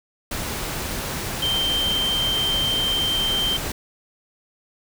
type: tone in noise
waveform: sine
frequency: 3136 Hz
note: G7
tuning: in tune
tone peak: -20 dBFS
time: 1.42-3.57 s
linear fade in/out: 5 ms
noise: pink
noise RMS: -28 dBFS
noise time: 0.31-3.72 s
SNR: +5 dB
effects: none